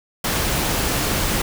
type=noise; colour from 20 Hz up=pink; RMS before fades=-21 dBFS; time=0.24-1.42 s; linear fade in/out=5 ms; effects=none